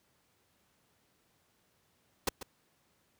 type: noise with echo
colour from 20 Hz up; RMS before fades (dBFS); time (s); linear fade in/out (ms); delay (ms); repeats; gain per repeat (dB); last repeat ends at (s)
pink; -28; 2.27-2.29; 5; 140; 1; -13; 2.43
effects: pink hiss -72 dBFS RMS until 3.19 s + high-pass 80 Hz 12 dB/octave